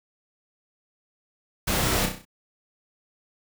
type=noise with echo; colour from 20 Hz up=pink; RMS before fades=-25 dBFS; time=1.67-2.06 s; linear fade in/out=10 ms; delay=32 ms; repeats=6; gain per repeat=-5 dB; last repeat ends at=2.252 s; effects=none